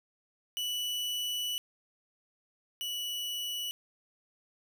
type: tone pair in turn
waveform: 40% pulse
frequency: 2960 / 2948 Hz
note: F#7 / F#7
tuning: 0 / -7 cents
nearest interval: unison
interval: 7 cents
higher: first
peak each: -31 / -33 dBFS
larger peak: first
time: 0.57-1.58 / 2.81-3.71 s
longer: first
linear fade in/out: 0 ms
effects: none